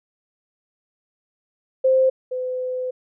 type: tone pair in turn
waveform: sine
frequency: 523 / 507.8 Hz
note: C5 / B4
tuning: -1 / +48 cents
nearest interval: minor second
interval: 51 cents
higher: first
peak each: -13 / -23 dBFS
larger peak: first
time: 1.84-2.1 / 2.31-2.91 s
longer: second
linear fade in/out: 10 ms
effects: none